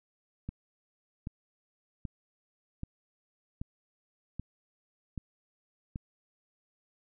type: click train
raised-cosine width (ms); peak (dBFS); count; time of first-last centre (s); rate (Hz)
5; -24; 8; 0.49-5.959; 1.28
effects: none